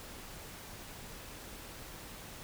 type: silence
effects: pink hiss -48 dBFS RMS until 2.43 s